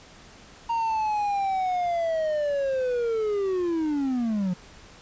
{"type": "linear sweep", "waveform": "triangle", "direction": "down", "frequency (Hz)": [932.3, 175], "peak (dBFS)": -21, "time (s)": [0.69, 4.54], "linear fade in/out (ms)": 10, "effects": ["pink hiss -49 dBFS RMS until 5.01 s", "resampled to 16000 Hz"]}